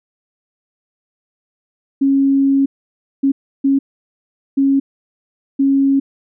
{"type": "tone bursts at uneven times", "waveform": "sine", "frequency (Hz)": 274.1, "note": "C#4", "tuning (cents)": -19, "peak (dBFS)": -10, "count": 5, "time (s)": [[2.01, 2.66], [3.23, 3.32], [3.64, 3.79], [4.57, 4.8], [5.59, 6]], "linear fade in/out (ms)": 10, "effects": []}